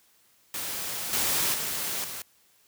white noise with level steps, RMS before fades -33 / -26 / -31 / -37 dBFS, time 0.54-2.22 s, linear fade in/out 2 ms, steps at 1.13 / 1.54 / 2.04 s, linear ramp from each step 2 ms, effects white hiss -63 dBFS RMS until 2.67 s + high-pass 60 Hz 12 dB/octave

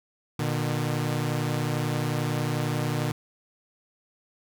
sawtooth tone pair together, 120 / 151.19 Hz, B2 / D#3, -49 / -49 cents, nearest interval major third, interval 400 cents, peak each -24 dBFS, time 0.39-3.12 s, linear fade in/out 5 ms, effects none

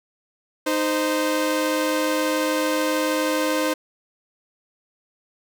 sawtooth tone pair together, 308.8 / 519 Hz, D#4 / C5, -13 / -14 cents, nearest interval major sixth, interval 899 cents, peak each -19 dBFS, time 0.66-3.74 s, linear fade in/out 10 ms, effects none

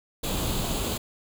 pink noise with comb filter, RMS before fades -28 dBFS, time 0.23-0.98 s, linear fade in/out 10 ms, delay 0.27 ms, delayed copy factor +0.6, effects none

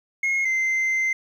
sine tone pair in turn, 2157 / 2077 Hz, C#7 / C7, -48 / -13 cents, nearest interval minor second, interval 65 cents, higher first, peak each -17 dBFS, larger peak neither, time 0.23-0.45 / 0.45-1.13 s, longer second, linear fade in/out 5 ms, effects tanh soft clip ceiling -19 dBFS + 9-bit

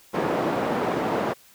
white band-pass noise, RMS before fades -25 dBFS, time 0.13-1.34 s, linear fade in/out 20 ms, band 180 to 720 Hz, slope 12 dB/octave, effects white hiss -54 dBFS RMS until 1.54 s

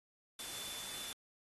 sine tone in noise, 3520 Hz, A7, in tune, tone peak -49 dBFS, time 0.39-1.13 s, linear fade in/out 2 ms, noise white, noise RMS -45 dBFS, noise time 0.39-1.13 s, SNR -7 dB, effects AAC 32 kbps

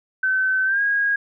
sine tone with pitch glide, 1529 to 1638.7 Hz, G6 to G#6, -44 to -24 cents, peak -17 dBFS, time 0.23-1.16 s, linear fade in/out 5 ms, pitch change +120 cents, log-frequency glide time 0.65-0.81 s, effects none

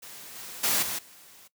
white noise with level steps, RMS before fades -44 / -41 / -25 / -32 / -52 dBFS, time 0.02-1.48 s, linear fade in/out 10 ms, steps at 0.35 / 0.63 / 0.82 / 0.98 s, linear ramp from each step 10 ms, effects noise-tail reverb RT60 0.1 s tail -18 dB re dry + high-pass 100 Hz 12 dB/octave

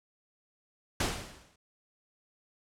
pink noise with exponential decay, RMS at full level -27 dBFS, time 1-1.56 s, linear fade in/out 5 ms, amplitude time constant 120 ms, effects low-pass 9000 Hz 12 dB/octave

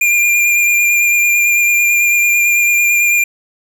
square tone with vibrato, 2400 Hz, D7, 37 cents sharp, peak -10 dBFS, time 0.01-3.24 s, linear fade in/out 5 ms, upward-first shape sine, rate 9 Hz, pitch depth 17 cents each way, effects none

